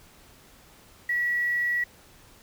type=tone with quantisation; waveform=sine; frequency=1933 Hz; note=B6; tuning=38 cents flat; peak=-23 dBFS; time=1.09-1.84 s; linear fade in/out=5 ms; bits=8; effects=pink hiss -54 dBFS RMS until 2.42 s